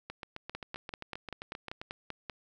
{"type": "two click trains", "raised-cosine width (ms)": 0.3, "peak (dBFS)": [-24, -22], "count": [14, 10], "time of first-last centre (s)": [[0.1, 1.815], [0.55, 2.298]], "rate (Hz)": [7.58, 5.15], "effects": []}